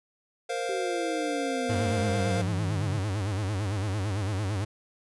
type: chord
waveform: square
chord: Bb suspended second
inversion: none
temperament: equal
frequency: 466.2 / 523.3 / 698.5 Hz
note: Bb4 / C5 / F5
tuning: 0 / 0 / 0 cents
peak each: -34 / -34 / -34 dBFS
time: 0.49-2.42 s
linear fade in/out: 10 ms
type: exponential sweep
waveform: sine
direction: down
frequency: 390 to 138.3 Hz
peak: -31 dBFS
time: 0.69-2.99 s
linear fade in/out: 2 ms
type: tone with vibrato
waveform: 45% pulse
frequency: 100.5 Hz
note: G2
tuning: 44 cents sharp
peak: -27 dBFS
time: 1.69-4.65 s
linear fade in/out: 10 ms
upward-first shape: sine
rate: 8.9 Hz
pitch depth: 140 cents each way
effects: resampled to 24000 Hz